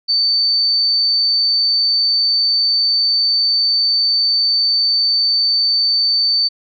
sine tone, 4555 Hz, C#8, 46 cents sharp, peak -12 dBFS, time 0.08-6.49 s, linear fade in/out 20 ms, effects none

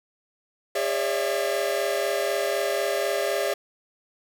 45% pulse tone cluster, 405.3 / 548 / 592 / 668 Hz, G#4 / C#5 / D5 / E5, -42 / -20 / +14 / +23 cents, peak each -29 dBFS, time 0.75-3.54 s, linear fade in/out 5 ms, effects none

